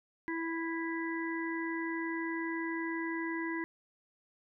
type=harmonic tone; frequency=329.6 Hz; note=E4; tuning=in tune; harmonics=1 / 3 / 5 / 6; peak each=-35 / -42 / -43 / -40 dBFS; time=0.28-3.64 s; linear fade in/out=0 ms; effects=none